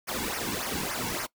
pink noise with flanger, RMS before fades -32 dBFS, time 0.07-1.27 s, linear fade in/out 20 ms, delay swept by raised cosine 0.25 to 1.65 ms, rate 3.5 Hz, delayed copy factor -0.85, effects noise-tail reverb RT60 0.1 s tail -21 dB re dry

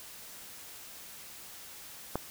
click, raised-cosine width 1 ms, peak -16 dBFS, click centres 2.156 s, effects white hiss -48 dBFS RMS until 2.3 s

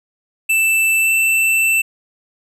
square tone with pitch glide, 2652 to 2667 Hz, E7 to E7, +10 to +20 cents, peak -13 dBFS, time 0.49-1.82 s, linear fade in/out 10 ms, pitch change +10 cents, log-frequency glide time 0.99-1.1 s, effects none

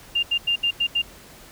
sine tone bursts at uneven times, 2799 Hz, F7, 3 cents sharp, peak -18 dBFS, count 6, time 0.15-0.23 / 0.31-0.38 / 0.47-0.56 / 0.63-0.71 / 0.8-0.87 / 0.95-1.02 s, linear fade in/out 10 ms, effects pink hiss -46 dBFS RMS until 1.51 s

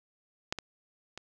clicks, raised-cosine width 0.2 ms, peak -13 / -19 / -24 dBFS, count 3, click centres 0.525 / 0.587 / 1.176 s, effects none

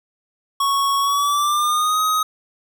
square tone with pitch glide, 1108.7 to 1258.9 Hz, C#6 to D#6, 0 to +20 cents, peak -17 dBFS, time 0.6-2.23 s, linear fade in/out 5 ms, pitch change +220 cents, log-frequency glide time 0.99-2 s, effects none

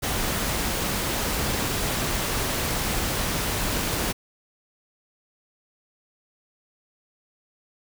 pink noise, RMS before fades -26 dBFS, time 0.02-4.13 s, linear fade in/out 20 ms, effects none

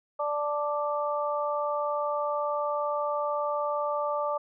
harmonic tone, 293.7 Hz, D4, in tune, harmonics 2 / 3 / 4, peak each -29 / -33 / -31 dBFS, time 0.19-4.38 s, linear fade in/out 10 ms, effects none

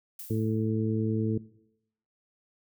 violet noise with exponential decay, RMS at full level -39 dBFS, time 0.19-0.7 s, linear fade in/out 5 ms, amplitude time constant 110 ms
harmonic tone, 110 Hz, A2, in tune, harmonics 1 / 2 / 3 / 4, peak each -28 / -31 / -33 / -34 dBFS, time 0.3-1.38 s, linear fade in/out 5 ms
effects noise-tail reverb RT60 0.8 s tail -20 dB re dry

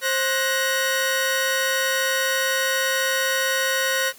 sawtooth tone cluster, 530 / 1475 / 1881 Hz, C5 / F#6 / A#6, +22 / -6 / +15 cents, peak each -21 dBFS, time 0.01-4.13 s, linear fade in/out 50 ms, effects white hiss -47 dBFS RMS until 4.18 s + high-pass 80 Hz 12 dB/octave

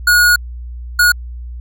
square tone bursts at uneven times, 1448 Hz, F#6, 38 cents flat, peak -8 dBFS, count 2, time 0.07-0.36 / 0.99-1.12 s, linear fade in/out 5 ms, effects added 60 Hz sine -25 dBFS peak until 1.6 s

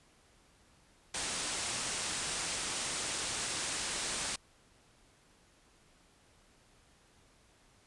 white low-pass noise, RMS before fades -37 dBFS, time 1.14-4.36 s, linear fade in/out 5 ms, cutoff 9700 Hz, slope 96 dB/octave, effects pink hiss -65 dBFS RMS until 7.86 s + resampled to 24000 Hz

